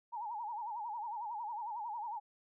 sine tone with vibrato, 891 Hz, A5, 22 cents sharp, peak -38 dBFS, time 0.12-2.2 s, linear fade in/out 20 ms, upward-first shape sine, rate 11 Hz, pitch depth 140 cents each way, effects none

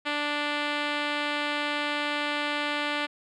5% pulse tone with low-pass filter, 293.7 Hz, D4, in tune, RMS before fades -29 dBFS, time 0.05-3.07 s, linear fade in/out 20 ms, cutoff 3800 Hz, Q 0.85, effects none

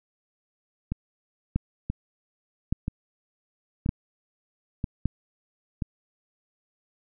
two click trains, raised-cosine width 5 ms, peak -11 / -15 dBFS, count 4 / 6, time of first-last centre 1.56-5.057 / 0.92-5.822 s, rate 0.858 / 1.02 Hz, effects none

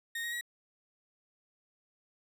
35% pulse tone with pitch steps, 1852 / 1882.2 / 1912.9 Hz, A#6 / A#6 / A#6, -12 / +16 / +44 cents, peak -33 dBFS, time 0.15-0.411 s, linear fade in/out 5 ms, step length 87 ms, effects none

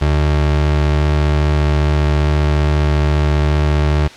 30% pulse tone, 74.8 Hz, D2, 32 cents sharp, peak -9 dBFS, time 0.01-4.08 s, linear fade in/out 10 ms, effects white hiss -35 dBFS RMS until 4.16 s + low-pass 4000 Hz 12 dB/octave

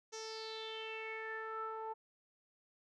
sawtooth tone with low-pass filter sweep, 442.2 Hz, A4, 9 cents sharp, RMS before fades -44 dBFS, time 0.12-1.94 s, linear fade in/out 20 ms, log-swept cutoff 6100 to 960 Hz, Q 6.6, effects none

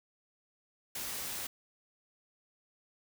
white noise, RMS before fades -39 dBFS, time 0.95-1.47 s, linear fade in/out 5 ms, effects none

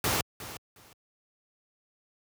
pink noise with echo, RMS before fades -27 dBFS, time 0.04-0.21 s, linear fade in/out 2 ms, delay 360 ms, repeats 2, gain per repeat -14 dB, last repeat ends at 0.93 s, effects high-pass 80 Hz 12 dB/octave

